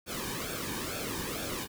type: noise with flanger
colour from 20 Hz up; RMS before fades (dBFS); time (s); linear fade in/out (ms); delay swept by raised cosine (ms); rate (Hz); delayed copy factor
pink; -36; 0.06-1.68; 50; 1 to 1.51; 2.2; -0.7
effects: none